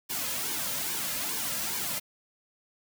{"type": "noise with flanger", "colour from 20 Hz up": "white", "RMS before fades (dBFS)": -32, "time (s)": [0.09, 2], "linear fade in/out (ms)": 20, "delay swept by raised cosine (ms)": [1.5, 2.7], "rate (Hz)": 2.4, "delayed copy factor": -0.7, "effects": []}